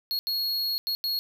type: tone bursts at uneven times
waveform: square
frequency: 4315 Hz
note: C#8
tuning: 47 cents flat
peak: -26 dBFS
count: 4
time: 0.11-0.19 / 0.27-0.78 / 0.87-0.95 / 1.04-1.19 s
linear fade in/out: 0 ms
effects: none